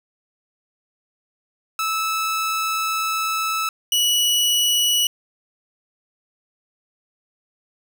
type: tone pair in turn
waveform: sawtooth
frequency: 1308 / 2936 Hz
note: E6 / F#7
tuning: -14 / -14 cents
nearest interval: octave + major second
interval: 1400 cents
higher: second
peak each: -17 / -13 dBFS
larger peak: second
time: 1.79-3.69 / 3.92-5.07 s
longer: first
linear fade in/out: 2 ms
effects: none